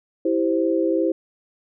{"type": "chord", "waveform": "sine", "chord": "C major", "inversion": "first", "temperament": "equal", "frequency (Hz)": [329.6, 392, 523.3], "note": ["E4", "G4", "C5"], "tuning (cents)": [0, 0, 0], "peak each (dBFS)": [-20, -24, -23], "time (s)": [0.25, 1.12], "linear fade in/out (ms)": 5, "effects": []}